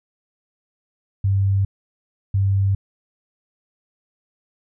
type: tone pair in turn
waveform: sine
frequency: 98 / 98 Hz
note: G2 / G2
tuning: 0 / 0 cents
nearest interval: unison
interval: 0 cents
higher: neither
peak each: -15 dBFS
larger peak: neither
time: 1.24-1.65 / 2.34-2.75 s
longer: neither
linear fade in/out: 5 ms
effects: none